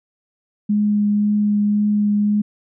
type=tone with vibrato; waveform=sine; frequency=207.7 Hz; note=G#3; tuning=in tune; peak=-14 dBFS; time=0.69-2.42 s; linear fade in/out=10 ms; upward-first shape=triangle; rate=1.9 Hz; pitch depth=11 cents each way; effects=none